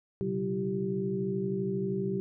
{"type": "tone cluster", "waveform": "sine", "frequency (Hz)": [126.1, 139, 189.3, 336.6, 388.5], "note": ["B2", "C#3", "F#3", "E4", "G4"], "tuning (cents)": [36, 5, 40, 36, -16], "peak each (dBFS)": [-39, -40, -32, -40, -32], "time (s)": [0.21, 2.2], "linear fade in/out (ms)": 0, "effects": []}